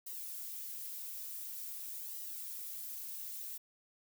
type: noise with flanger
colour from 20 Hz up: violet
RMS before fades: -44 dBFS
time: 0.06-3.58 s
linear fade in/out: 10 ms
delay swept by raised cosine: 1 to 5.9 ms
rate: 0.47 Hz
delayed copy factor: +0.6
effects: none